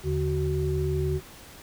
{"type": "tone cluster", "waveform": "sine", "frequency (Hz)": [78.5, 144.9, 373.9], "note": ["D#2", "D3", "F#4"], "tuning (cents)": [16, -23, 18], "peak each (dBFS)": -28, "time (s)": [0.03, 1.21], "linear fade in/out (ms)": 50, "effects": ["pink hiss -47 dBFS RMS until 1.62 s"]}